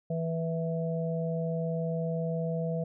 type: harmonic tone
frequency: 164.3 Hz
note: E3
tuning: 5 cents flat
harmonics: 1 / 3 / 4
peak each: -30 / -35 / -36 dBFS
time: 0.1-2.84 s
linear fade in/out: 5 ms
effects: none